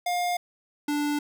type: tone pair in turn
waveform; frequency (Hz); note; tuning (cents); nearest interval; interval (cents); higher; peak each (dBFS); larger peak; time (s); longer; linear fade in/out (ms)
square; 709 / 293.2; F5 / D4; +26 / -3; octave + minor third; 1529; first; -25; neither; 0.06-0.37 / 0.88-1.19; neither; 5
effects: none